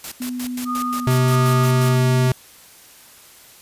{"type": "noise bursts", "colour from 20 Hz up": "white", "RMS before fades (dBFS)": -31, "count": 11, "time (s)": [0.04, 1.887], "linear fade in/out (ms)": 2, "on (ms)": 77, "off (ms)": 100}
{"type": "tone with pitch glide", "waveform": "sine", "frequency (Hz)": [248.7, 238.4], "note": ["B3", "A#3"], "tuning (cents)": [12, 39], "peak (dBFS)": -24, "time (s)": [0.2, 2.28], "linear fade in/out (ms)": 10, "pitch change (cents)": -73, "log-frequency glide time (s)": [0.83, 1.57]}
{"type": "tone with tremolo", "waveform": "sine", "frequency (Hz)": 1229, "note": "D#6", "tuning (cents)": -22, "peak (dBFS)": -22, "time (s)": [0.65, 1.97], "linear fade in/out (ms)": 50, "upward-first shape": "square", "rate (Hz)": 1.5, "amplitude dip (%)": 50}
{"type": "tone", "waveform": "square", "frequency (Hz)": 128.4, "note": "C3", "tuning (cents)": -32, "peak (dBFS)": -15, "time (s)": [1.07, 2.32], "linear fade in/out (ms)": 2}
{"effects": ["white hiss -46 dBFS RMS until 3.61 s", "resampled to 32000 Hz"]}